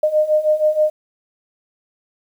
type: beating tone pair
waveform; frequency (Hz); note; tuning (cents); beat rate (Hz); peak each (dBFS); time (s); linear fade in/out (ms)
sine; 609 / 615.3; D#5 / D#5; -37 / -19; 6.3; -18 / -15; 0.03-0.9; 5
effects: 8-bit